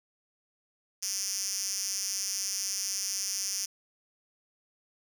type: tone with high-pass filter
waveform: 5% pulse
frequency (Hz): 196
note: G3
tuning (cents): 0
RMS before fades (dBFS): -33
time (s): 1.02-3.66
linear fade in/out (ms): 10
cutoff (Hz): 5800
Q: 2.8
effects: none